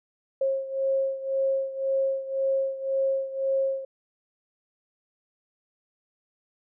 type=beating tone pair; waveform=sine; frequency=538 / 539.9 Hz; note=C5 / C#5; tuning=+48 / -46 cents; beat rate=1.9 Hz; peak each=-25 / -29 dBFS; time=0.41-3.85 s; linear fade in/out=5 ms; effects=none